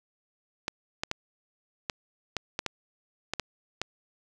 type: clicks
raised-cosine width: 0.2 ms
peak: -12 dBFS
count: 10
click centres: 0.681 / 1.035 / 1.114 / 1.898 / 2.367 / 2.591 / 2.663 / 3.336 / 3.397 / 3.816 s
effects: none